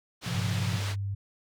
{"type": "low-pass noise", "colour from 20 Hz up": "white", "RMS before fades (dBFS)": -38, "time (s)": [0.21, 0.96], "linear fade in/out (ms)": 50, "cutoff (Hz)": 4200, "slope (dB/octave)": 12}
{"type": "chord", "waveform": "sine", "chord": "Bb suspended second", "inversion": "none", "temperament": "just", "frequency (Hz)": [116.54, 131.11, 174.81], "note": ["Bb2", "C3", "F3"], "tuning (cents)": [0, 4, 2], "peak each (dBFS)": -34, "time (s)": [0.26, 0.79], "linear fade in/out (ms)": 5}
{"type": "tone with pitch glide", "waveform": "sine", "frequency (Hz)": [100.5, 99.29], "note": ["G2", "G2"], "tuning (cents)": [44, 23], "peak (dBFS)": -29, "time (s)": [0.34, 1.15], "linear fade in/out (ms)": 10, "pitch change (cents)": -21, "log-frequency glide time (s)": [0.48, 1.01]}
{"effects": []}